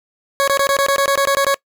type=tone bursts; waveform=20% pulse; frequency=554.4 Hz; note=C#5; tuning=in tune; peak=-8 dBFS; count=12; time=0.4-1.543 s; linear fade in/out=0 ms; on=76 ms; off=21 ms; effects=noise-tail reverb RT60 0.1 s tail -23 dB re dry